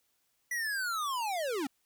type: linear sweep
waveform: square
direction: down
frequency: 1975.5 to 250 Hz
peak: -32 dBFS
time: 0.51-1.67 s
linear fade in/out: 5 ms
effects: white hiss -75 dBFS RMS until 1.85 s